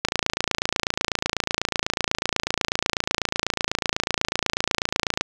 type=click train; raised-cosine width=0.2 ms; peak=-3 dBFS; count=146; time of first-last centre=0.05-5.21 s; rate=28.1 Hz; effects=none